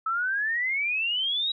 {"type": "exponential sweep", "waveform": "sine", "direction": "up", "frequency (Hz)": [1293, 3888], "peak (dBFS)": -24, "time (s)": [0.06, 1.52], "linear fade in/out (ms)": 5, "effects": []}